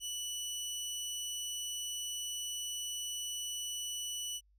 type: tone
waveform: 20% pulse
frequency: 2960 Hz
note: F#7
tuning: in tune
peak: -32 dBFS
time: 0-4.41 s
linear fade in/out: 50 ms
effects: added 50 Hz sine -65 dBFS peak until 4.58 s